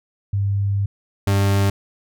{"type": "tone pair in turn", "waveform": ["sine", "40% pulse"], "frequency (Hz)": [99.8, 99.17], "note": ["G2", "G2"], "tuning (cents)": [32, 21], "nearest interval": "unison", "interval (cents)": 11, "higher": "first", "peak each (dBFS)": [-17, -14], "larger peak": "second", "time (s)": [[0.33, 0.86], [1.27, 1.7]], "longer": "first", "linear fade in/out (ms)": 5, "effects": []}